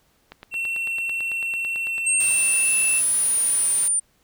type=click train; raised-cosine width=0.3 ms; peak=-22 dBFS; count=16; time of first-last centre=0.32-1.981 s; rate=9.03 Hz
type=tone with pitch glide; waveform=triangle; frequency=2711 to 2666 Hz; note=E7 to E7; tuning=+48 to +19 cents; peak=-22 dBFS; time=0.51-3.02 s; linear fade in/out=50 ms; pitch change=-29 cents; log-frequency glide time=1.76-2.64 s
type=linear two-way sweep; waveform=sine; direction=up then down; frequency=8372 to 9956 to 9150 Hz; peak=-18 dBFS; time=2.06-4 s; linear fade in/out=10 ms; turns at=2.78 s
type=noise; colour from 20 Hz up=white; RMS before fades=-34 dBFS; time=2.2-3.88 s; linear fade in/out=2 ms
effects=pink hiss -63 dBFS RMS until 4.23 s